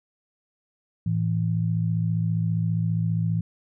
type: tone pair together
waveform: sine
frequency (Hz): 110.2 / 165.11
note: A2 / E3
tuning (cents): +3 / +3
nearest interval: perfect fifth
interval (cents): 700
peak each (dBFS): -24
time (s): 1.06-3.41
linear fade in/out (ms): 5
effects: none